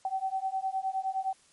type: beating tone pair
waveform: sine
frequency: 761 / 770.7 Hz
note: F#5 / G5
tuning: +48 / -30 cents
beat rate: 9.7 Hz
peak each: -32 / -32 dBFS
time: 0.05-1.33 s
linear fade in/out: 2 ms
effects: white hiss -62 dBFS RMS until 1.52 s + MP3 48 kbps